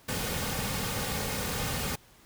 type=noise with comb filter; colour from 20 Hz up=pink; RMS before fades=-32 dBFS; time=0.08-1.96 s; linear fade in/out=10 ms; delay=3 ms; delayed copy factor=-0.55; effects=pink hiss -58 dBFS RMS until 2.25 s